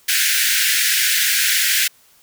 pink high-pass noise, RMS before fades -17 dBFS, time 0.08-1.88 s, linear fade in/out 10 ms, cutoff 1500 Hz, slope 96 dB/octave, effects white hiss -53 dBFS RMS until 2.22 s

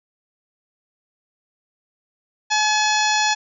harmonic tone with a mistuned harmonic, 853 Hz, G#5, 46 cents sharp, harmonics 1 / 2 / 3 / 4 / 5 / 6 / 7 / 8, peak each -20 / -23 / -25 / -26 / -27 / -28 / -28 / -29 dBFS, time 2.5-3.35 s, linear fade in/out 20 ms, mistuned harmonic 7, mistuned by -51 cents, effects none

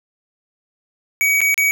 square tone with dropouts, 2263 Hz, C#7, 35 cents sharp, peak -14 dBFS, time 1.21-1.71 s, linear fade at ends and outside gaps 0 ms, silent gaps 1.406-1.415 / 1.543-1.578 s, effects 9-bit

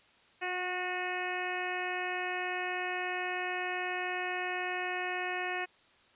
harmonic tone with a mistuned harmonic, 363.7 Hz, F#4, 30 cents flat, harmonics 1 / 2 / 3 / 4 / 5 / 6 / 7 / 8, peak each -40 / -38 / -44 / -43 / -38 / -43 / -40 / -48 dBFS, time 0.41-5.66 s, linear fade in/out 20 ms, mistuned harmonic 1, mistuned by -16 cents, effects white hiss -63 dBFS RMS until 6.15 s + resampled to 8000 Hz

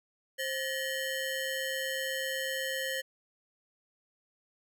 25% pulse ring-modulated tone, 1208 Hz, D6, 48 cents sharp, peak -25 dBFS, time 0.38-3.02 s, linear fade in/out 20 ms, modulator 678 Hz, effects none

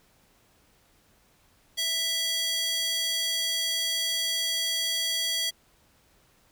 square tone with high-pass filter, 659.3 Hz, E5, in tune, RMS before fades -28 dBFS, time 1.77-5.51 s, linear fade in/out 20 ms, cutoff 3400 Hz, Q 2, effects pink hiss -63 dBFS RMS until 6.51 s

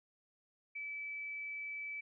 sine tone, 2305 Hz, D7, 33 cents flat, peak -40 dBFS, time 0.75-2.01 s, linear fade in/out 10 ms, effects none

